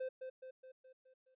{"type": "tone with echo", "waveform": "triangle", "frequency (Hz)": 518, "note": "C5", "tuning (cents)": -17, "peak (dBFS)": -36, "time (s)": [0, 0.09], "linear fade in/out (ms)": 10, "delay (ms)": 210, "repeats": 6, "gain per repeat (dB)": -5, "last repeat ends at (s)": 1.35, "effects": ["resampled to 8000 Hz"]}